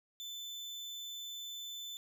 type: tone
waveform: 35% pulse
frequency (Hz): 3520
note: A7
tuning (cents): 0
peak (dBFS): -40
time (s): 0.2-1.97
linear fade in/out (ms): 0
effects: none